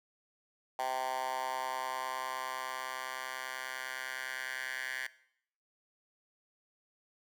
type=tone with high-pass filter sweep; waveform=10% pulse; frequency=129.9 Hz; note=C3; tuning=12 cents flat; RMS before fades=-38 dBFS; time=0.79-5.07 s; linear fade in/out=2 ms; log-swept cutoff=810 to 1700 Hz; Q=4.5; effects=noise-tail reverb RT60 0.7 s tail -20 dB re dry